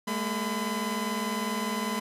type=tone cluster; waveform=sawtooth; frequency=206.6 / 226.5 / 1008 Hz; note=G#3 / A#3 / B5; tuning=-9 / -50 / +35 cents; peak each=-29 dBFS; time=0.07-2 s; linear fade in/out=10 ms; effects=resampled to 32000 Hz